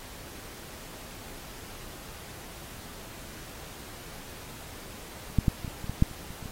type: clicks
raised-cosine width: 5 ms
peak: -9 / -9 / -22 / -26 / -24 / -19 / -7 / -30 / -30 / -28 / -27 dBFS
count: 11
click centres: 5.387 / 5.482 / 5.647 / 5.679 / 5.843 / 5.896 / 6.024 / 6.113 / 6.306 / 6.427 / 6.458 s
effects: pink hiss -45 dBFS RMS until 6.51 s + AAC 48 kbps

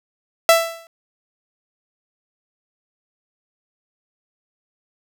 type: tone with exponential decay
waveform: sawtooth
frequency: 664 Hz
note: E5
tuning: 12 cents sharp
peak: -3 dBFS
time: 0.49-0.87 s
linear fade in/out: 1 ms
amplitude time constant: 82 ms
effects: none

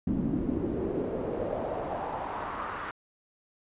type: noise with band-pass filter sweep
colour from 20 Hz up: brown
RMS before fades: -32 dBFS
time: 0.07-2.91 s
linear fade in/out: 2 ms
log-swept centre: 220 to 1400 Hz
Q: 2.6
effects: resampled to 8000 Hz

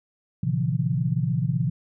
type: tone cluster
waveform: sine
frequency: 117.5 / 136.2 / 163.4 / 179.3 Hz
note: A#2 / C#3 / E3 / F3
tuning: +14 / -30 / -15 / +46 cents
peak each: -27 / -25 / -26 / -31 dBFS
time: 0.43-1.7 s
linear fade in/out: 5 ms
effects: none

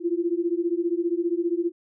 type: beating tone pair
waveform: sine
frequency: 335.9 / 350.9 Hz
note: E4 / F4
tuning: +33 / +8 cents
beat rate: 15 Hz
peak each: -25 / -25 dBFS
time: 0-1.72 s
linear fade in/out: 50 ms
effects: none

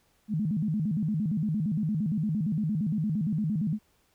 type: tone with vibrato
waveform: sine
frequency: 182.4 Hz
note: F#3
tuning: 24 cents flat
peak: -25 dBFS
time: 0.28-3.79 s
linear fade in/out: 50 ms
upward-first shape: square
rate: 8.7 Hz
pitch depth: 270 cents each way
effects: pink hiss -68 dBFS RMS until 4.14 s

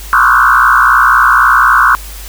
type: tone with frequency modulation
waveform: sine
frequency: 1281 Hz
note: E6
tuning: 50 cents flat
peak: -4 dBFS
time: 0.13-1.95 s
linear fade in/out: 0 ms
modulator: 61.9 Hz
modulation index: 4.1
effects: added 50 Hz sine -26 dBFS peak until 2.28 s + white hiss -31 dBFS RMS until 2.28 s

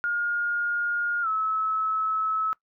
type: tone with pitch glide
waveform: sine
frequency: 1422 to 1296.5 Hz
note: F6 to E6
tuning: +31 to -29 cents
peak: -23 dBFS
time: 0.04-2.53 s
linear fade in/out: 0 ms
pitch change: -160 cents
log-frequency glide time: 1.22-1.28 s
effects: noise-tail reverb RT60 0.1 s tail -21 dB re dry

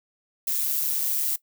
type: noise with amplitude modulation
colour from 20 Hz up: violet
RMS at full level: -23 dBFS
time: 0.47-1.36 s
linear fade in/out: 5 ms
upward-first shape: sine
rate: 142 Hz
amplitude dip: 55%
effects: noise-tail reverb RT60 0.1 s tail -18 dB re dry

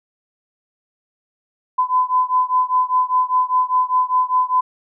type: beating tone pair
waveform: sine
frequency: 1009 / 1014 Hz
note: B5 / B5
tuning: +37 / +45 cents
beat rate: 5 Hz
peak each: -17 / -18 dBFS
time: 1.78-4.61 s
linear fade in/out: 10 ms
effects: none

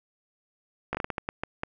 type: slowing click train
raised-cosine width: 0.5 ms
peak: -14 dBFS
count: 10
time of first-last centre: 0.93-1.634 s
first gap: 17 ms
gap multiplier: 1.36
effects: none

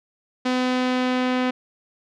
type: tone with low-pass filter sweep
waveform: sawtooth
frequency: 253.2 Hz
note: B3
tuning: 43 cents sharp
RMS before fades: -22 dBFS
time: 0.45-1.51 s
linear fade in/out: 10 ms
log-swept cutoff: 4500 to 3000 Hz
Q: 1.1
effects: none

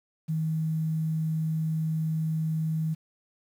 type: tone with quantisation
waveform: sine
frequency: 158.8 Hz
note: D#3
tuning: 36 cents sharp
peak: -25 dBFS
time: 0.28-2.95 s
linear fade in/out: 20 ms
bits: 9
effects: none

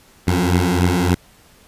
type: beating tone pair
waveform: 15% pulse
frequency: 87.31 / 90.81 Hz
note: F2 / F#2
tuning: 0 / -32 cents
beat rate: 3.5 Hz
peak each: -11 dBFS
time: 0.27-1.15 s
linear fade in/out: 10 ms
effects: pink hiss -50 dBFS RMS until 1.67 s + resampled to 32000 Hz

